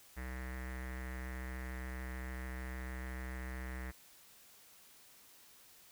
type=tone with low-pass filter; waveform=square; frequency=63.8 Hz; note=C2; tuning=43 cents flat; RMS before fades=-43 dBFS; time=0.16-3.92 s; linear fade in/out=20 ms; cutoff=1900 Hz; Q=6.1; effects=white hiss -61 dBFS RMS until 5.91 s